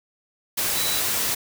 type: tone in noise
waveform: sine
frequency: 3941 Hz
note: B7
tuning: 4 cents flat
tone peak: -28 dBFS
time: 0.76-1 s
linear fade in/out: 10 ms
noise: white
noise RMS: -24 dBFS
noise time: 0.57-1.35 s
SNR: -7 dB
effects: none